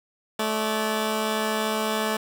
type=tone pair together; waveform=10% pulse; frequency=217.3 / 580 Hz; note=A3 / D5; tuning=-21 / -22 cents; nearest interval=octave + perfect fourth; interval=1699 cents; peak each=-16 / -23 dBFS; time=0.39-2.17 s; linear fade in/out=5 ms; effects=none